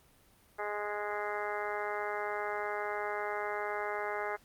harmonic tone, 207.7 Hz, G#3, in tune, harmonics 2 / 3 / 4 / 5 / 6 / 7 / 8 / 9 / 10, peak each -39 / -41 / -39 / -45 / -42 / -44 / -44 / -48 / -44 dBFS, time 0.58-4.37 s, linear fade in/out 20 ms, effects pink hiss -64 dBFS RMS until 4.44 s + Opus 32 kbps

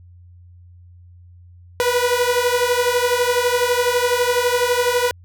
sawtooth beating tone pair, 483.5 / 495.5 Hz, B4 / B4, -37 / +6 cents, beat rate 12 Hz, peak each -15 dBFS, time 1.8-5.11 s, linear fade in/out 0 ms, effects added 88 Hz sine -42 dBFS peak until 5.24 s

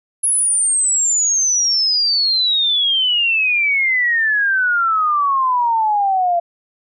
sine exponential sweep, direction down, 10640 to 680 Hz, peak -13 dBFS, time 0.23-6.4 s, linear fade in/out 10 ms, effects none

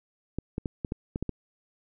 clicks, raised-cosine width 3 ms, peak -17 dBFS, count 8, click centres 0.386 / 0.581 / 0.658 / 0.848 / 0.921 / 1.159 / 1.226 / 1.293 s, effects none

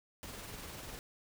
pink noise with tremolo, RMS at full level -45 dBFS, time 0.23-0.99 s, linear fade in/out 0 ms, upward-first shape sine, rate 20 Hz, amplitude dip 35%, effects none

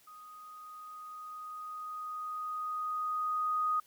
sine tone with level ramp, 1244.5 Hz, D#6, in tune, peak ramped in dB -49 to -27 dBFS, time 0.07-3.8 s, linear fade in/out 5 ms, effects white hiss -64 dBFS RMS until 3.86 s

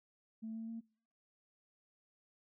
sine tone with pitch steps, 222.2 / 224.9 / 227.7 Hz, A3 / A3 / A#3, +17 / +38 / -40 cents, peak -40 dBFS, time 0.42-0.81 s, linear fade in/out 20 ms, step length 130 ms, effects noise-tail reverb RT60 0.6 s tail -26 dB re dry + tanh soft clip ceiling -36 dBFS

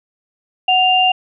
sine tone pair together, 740.7 / 2794 Hz, F#5 / F7, +2 / 0 cents, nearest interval octave + major seventh, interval 2298 cents, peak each -13 dBFS, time 0.68-1.12 s, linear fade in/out 5 ms, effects none

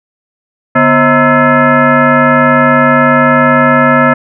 sine tone with frequency modulation, 536 Hz, C5, 42 cents sharp, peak -4 dBFS, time 0.75-4.14 s, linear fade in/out 10 ms, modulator 391 Hz, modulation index 3.3, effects none

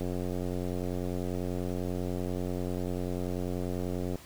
click train, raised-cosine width 2 ms, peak -21 dBFS, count 375, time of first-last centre 0.01-4.156 s, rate 90.2 Hz, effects pink hiss -51 dBFS RMS until 4.25 s

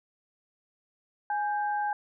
sine tone pair together, 830.6 / 1572.5 Hz, G#5 / G6, 0 / +5 cents, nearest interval major seventh, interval 1105 cents, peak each -27 / -35 dBFS, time 1.3-1.93 s, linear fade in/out 2 ms, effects none

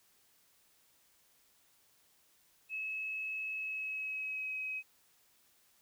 sine tone with pitch glide, 2583 to 2539 Hz, E7 to D#7, -36 to +34 cents, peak -36 dBFS, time 2.69-4.83 s, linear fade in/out 50 ms, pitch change -30 cents, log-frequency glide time 3.55-4.55 s, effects white hiss -69 dBFS RMS until 5.81 s

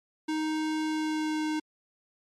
square tone with pitch glide, 311.7 to 308.7 Hz, D#4 to D#4, +3 to -14 cents, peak -28 dBFS, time 0.28-1.6 s, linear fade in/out 10 ms, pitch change -17 cents, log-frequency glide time 0.85-1.47 s, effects low-pass 7000 Hz 12 dB/octave + MP3 96 kbps

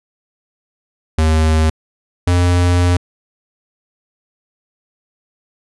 square tone pair in turn, 78.9 / 88.56 Hz, D#2 / F2, +25 / +25 cents, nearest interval major second, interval 200 cents, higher second, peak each -11 dBFS, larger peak neither, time 1.18-1.7 / 2.27-2.97 s, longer second, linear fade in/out 5 ms, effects resampled to 24000 Hz

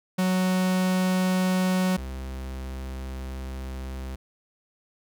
45% pulse tone pair in turn, 185 / 65.41 Hz, F#3 / C2, 0 / 0 cents, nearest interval octave + tritone, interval 1800 cents, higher first, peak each -21 / -32 dBFS, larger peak first, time 0.18-1.97 / 1.97-4.16 s, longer second, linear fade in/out 10 ms, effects none

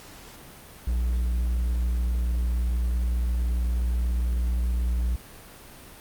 triangle tone, 59.9 Hz, A#1, 48 cents sharp, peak -20 dBFS, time 0.87-5.16 s, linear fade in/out 5 ms, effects pink hiss -46 dBFS RMS until 6 s + Opus 48 kbps

